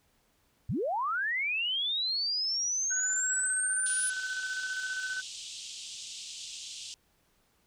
sine linear sweep, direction up, 76.6 to 9956 Hz, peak -28 dBFS, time 0.69-4.1 s, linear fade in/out 5 ms
sine tone with tremolo, 1517 Hz, F#6, 43 cents sharp, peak -31 dBFS, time 2.9-5.22 s, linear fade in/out 20 ms, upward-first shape square, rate 15 Hz, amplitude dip 40%
pink band-pass noise, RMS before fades -43 dBFS, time 3.86-6.94 s, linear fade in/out 0 ms, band 2900 to 8200 Hz, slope 48 dB/octave
effects pink hiss -70 dBFS RMS until 7.66 s

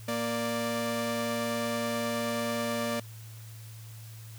sawtooth tone pair together, 233.1 / 587.4 Hz, A#3 / D5, 0 / 0 cents, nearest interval octave + major third, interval 1600 cents, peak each -28 dBFS, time 0.08-3 s, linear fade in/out 5 ms, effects added 111 Hz sine -43 dBFS peak until 4.38 s + white hiss -53 dBFS RMS until 4.38 s

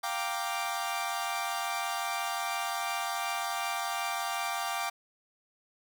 sawtooth chord, G minor seventh, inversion third, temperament equal, 698.5 / 784 / 932.3 / 1174.7 Hz, F5 / G5 / Bb5 / D6, 0 / 0 / 0 / 0 cents, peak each -33 / -32 / -36 / -32 dBFS, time 0.03-4.9 s, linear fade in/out 10 ms, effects none

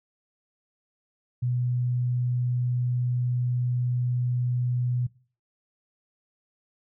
sine tone, 123.47 Hz, B2, in tune, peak -23 dBFS, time 1.42-5.07 s, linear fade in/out 10 ms, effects noise-tail reverb RT60 0.4 s tail -20 dB re dry

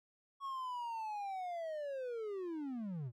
triangle linear sweep, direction down, 1111 to 110 Hz, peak -37 dBFS, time 0.4-3.12 s, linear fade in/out 50 ms, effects none

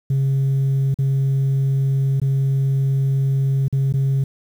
sine tone with dropouts, 135.8 Hz, C#3, 35 cents flat, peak -13 dBFS, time 0.1-4.24 s, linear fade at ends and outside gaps 5 ms, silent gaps 0.943-0.987 / 2.2-2.216 / 3.682-3.726 / 3.926-3.938 s, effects tanh soft clip ceiling -14 dBFS + 8-bit

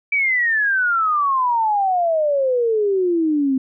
sine exponential sweep, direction down, 2323 to 258.5 Hz, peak -15 dBFS, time 0.12-3.58 s, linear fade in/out 5 ms, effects none

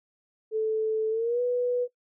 sine tone with pitch glide, 437.8 to 491.4 Hz, A4 to B4, -9 to -9 cents, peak -23 dBFS, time 0.51-1.88 s, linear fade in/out 50 ms, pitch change +200 cents, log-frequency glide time 1.1-1.41 s, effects noise-tail reverb RT60 0.1 s tail -19 dB re dry

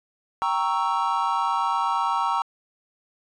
triangle chord, G diminished seventh, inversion none, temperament equal, 784 / 932.3 / 1108.7 / 1318.5 Hz, G5 / Bb5 / Db6 / Fb6, 0 / 0 / 0 / 0 cents, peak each -27 / -23 / -25 / -26 dBFS, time 0.42-2.42 s, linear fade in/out 0 ms, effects resampled to 22050 Hz

